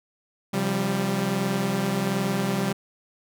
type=chord; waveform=sawtooth; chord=C suspended fourth; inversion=none; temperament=equal with one note detuned; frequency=133.79 / 174.61 / 196 Hz; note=C3 / F3 / G3; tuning=+39 / 0 / 0 cents; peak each=-26 / -26 / -21 dBFS; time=0.53-2.73 s; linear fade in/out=10 ms; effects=none